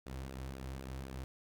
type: tone with flanger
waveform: sawtooth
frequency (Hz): 66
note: C2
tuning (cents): +16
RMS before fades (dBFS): -44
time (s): 0.06-1.24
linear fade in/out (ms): 0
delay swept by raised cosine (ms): 0.93 to 5.03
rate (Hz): 3.9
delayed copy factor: -0.55
effects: none